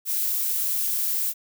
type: noise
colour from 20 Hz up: violet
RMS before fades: -25 dBFS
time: 0.05-1.34 s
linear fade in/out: 50 ms
effects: none